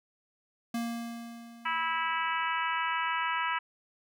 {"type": "tone with exponential decay", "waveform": "square", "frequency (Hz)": 233.4, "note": "A#3", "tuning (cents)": 2, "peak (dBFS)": -30, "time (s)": [0.74, 2.54], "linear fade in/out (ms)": 5, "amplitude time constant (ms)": 390}
{"type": "harmonic tone", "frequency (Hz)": 326.7, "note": "E4", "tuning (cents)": -15, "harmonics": [3, 4, 5, 6, 7, 8, 9], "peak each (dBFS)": [-32, -34, -36, -38, -39, -40, -41], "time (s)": [1.65, 3.59], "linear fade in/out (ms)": 10}
{"effects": []}